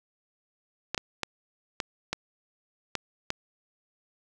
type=clicks; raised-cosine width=0.2 ms; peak=-11 dBFS; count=7; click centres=0.946 / 0.978 / 1.233 / 1.802 / 2.13 / 2.953 / 3.304 s; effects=none